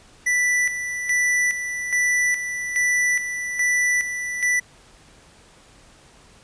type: tone with tremolo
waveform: square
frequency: 1975.5 Hz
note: B6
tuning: in tune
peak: -18 dBFS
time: 0.26-4.6 s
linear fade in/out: 10 ms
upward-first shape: square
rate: 1.2 Hz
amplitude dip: 60%
effects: pink hiss -51 dBFS RMS until 6.43 s + resampled to 22050 Hz